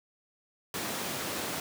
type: high-pass noise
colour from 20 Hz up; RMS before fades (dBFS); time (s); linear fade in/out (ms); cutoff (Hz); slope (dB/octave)
pink; -35; 0.74-1.6; 2; 180; 12
effects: none